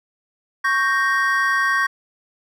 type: chord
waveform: triangle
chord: G diminished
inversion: second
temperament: equal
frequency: 1108.7 / 1568 / 1864.7 Hz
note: Db6 / G6 / Bb6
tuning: 0 / 0 / 0 cents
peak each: -19 dBFS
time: 0.64-1.87 s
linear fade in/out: 10 ms
effects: none